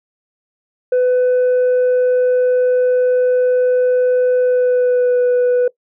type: tone with pitch glide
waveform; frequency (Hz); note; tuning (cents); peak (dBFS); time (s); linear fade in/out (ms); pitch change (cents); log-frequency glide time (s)
sine; 501 to 493.8; B4 to B4; +25 to 0; -8; 0.92-5.68; 5; -25; 4.4-5.19
effects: noise-tail reverb RT60 0.1 s tail -21 dB re dry + tanh soft clip ceiling -10 dBFS